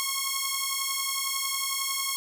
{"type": "beating tone pair", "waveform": "5% pulse", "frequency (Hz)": [1083, 1094], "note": ["C#6", "C#6"], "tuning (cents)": [-41, -23], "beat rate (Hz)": 11, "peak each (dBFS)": -18, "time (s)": [0, 2.16], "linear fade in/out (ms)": 0, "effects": []}